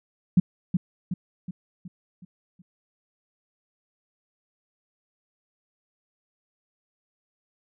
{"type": "tone with echo", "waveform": "sine", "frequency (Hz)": 180, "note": "F#3", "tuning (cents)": -47, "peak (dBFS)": -12, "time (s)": [0.37, 0.4], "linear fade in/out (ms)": 5, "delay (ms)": 370, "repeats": 6, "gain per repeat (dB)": -6, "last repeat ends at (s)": 2.62, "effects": []}